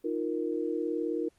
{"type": "chord", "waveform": "sine", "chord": "Eb suspended second", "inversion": "none", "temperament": "just", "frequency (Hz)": [311.1, 350, 466.7], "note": ["Eb4", "F4", "Bb4"], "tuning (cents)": [0, 4, 2], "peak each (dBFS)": -33, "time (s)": [0.04, 1.29], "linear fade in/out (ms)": 10, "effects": ["pink hiss -69 dBFS RMS until 1.38 s", "Opus 32 kbps"]}